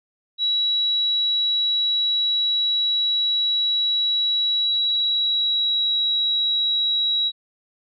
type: tone with pitch glide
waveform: sine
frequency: 3900 to 3875 Hz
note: B7 to B7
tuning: -23 to -34 cents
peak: -18 dBFS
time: 0.38-7.32 s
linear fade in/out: 50 ms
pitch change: -11 cents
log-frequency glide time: 4.58-5.95 s
effects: none